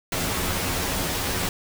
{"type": "noise with comb filter", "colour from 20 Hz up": "pink", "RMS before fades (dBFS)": -26, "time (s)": [0.12, 1.49], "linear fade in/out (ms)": 2, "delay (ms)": 11, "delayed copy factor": 0.65, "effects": []}